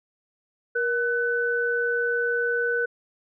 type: tone pair together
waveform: sine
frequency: 473.8 / 1500 Hz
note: A#4 / F#6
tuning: +28 / +23 cents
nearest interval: octave + minor sixth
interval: 1995 cents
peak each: -25 / -24 dBFS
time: 0.75-2.86 s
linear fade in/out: 10 ms
effects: none